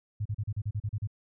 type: tone bursts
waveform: sine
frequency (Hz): 104.8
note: G#2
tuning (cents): +16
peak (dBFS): -28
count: 10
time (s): 0.2-1.074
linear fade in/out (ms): 10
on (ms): 55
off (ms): 36
effects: none